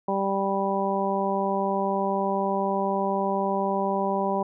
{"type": "harmonic tone", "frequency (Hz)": 196, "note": "G3", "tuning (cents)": 0, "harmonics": [1, 2, 3, 4, 5], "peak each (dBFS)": [-29, -29, -29, -29, -29], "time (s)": [0.08, 4.43], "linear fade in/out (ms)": 5, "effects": []}